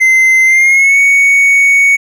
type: tone with pitch glide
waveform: triangle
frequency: 2068 to 2229 Hz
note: C7 to C#7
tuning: -21 to +9 cents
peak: -3 dBFS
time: 0-1.97 s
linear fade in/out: 20 ms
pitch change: +130 cents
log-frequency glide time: 0.45-0.99 s
effects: none